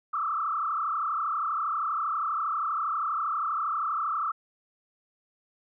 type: tone with frequency modulation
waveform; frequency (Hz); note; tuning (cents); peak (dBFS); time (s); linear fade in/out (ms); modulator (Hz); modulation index
sine; 1244.5; D#6; 0; -26; 0.13-4.32; 10; 32.5; 3
effects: none